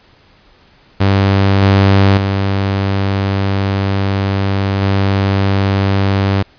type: tone with level steps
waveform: sawtooth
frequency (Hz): 98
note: G2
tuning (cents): 0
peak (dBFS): -5 / -3 / -9 / -7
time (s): 1-6.43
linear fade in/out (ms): 10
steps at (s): 1.62 / 2.17 / 4.82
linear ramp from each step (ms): 2
effects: pink hiss -48 dBFS RMS until 6.58 s + resampled to 11025 Hz